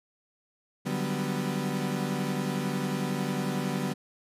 35% pulse chord, G major seventh, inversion second, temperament equal, 146.83 / 185 / 196 / 246.9 Hz, D3 / F#3 / G3 / B3, 0 / 0 / 0 / 0 cents, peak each -32 dBFS, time 0.85-3.94 s, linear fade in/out 20 ms, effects resampled to 32000 Hz

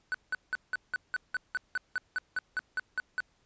triangle tone bursts, 1498 Hz, F#6, 21 cents sharp, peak -26 dBFS, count 16, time 0.12-3.204 s, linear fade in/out 0 ms, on 24 ms, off 180 ms, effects pink hiss -70 dBFS RMS until 3.45 s + resampled to 16000 Hz

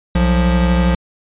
square tone pair together, 62.68 / 175.7 Hz, B1 / F3, +26 / +11 cents, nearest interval octave + tritone, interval 1785 cents, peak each -15 dBFS, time 0.15-0.95 s, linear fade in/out 5 ms, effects resampled to 8000 Hz

